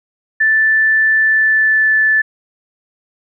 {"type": "tone with pitch glide", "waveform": "sine", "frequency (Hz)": [1760, 1747.8], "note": ["A6", "A6"], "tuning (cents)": [0, -12], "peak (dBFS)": -9, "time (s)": [0.4, 2.22], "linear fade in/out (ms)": 10, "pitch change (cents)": -12, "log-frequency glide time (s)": [1.19, 1.95], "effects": []}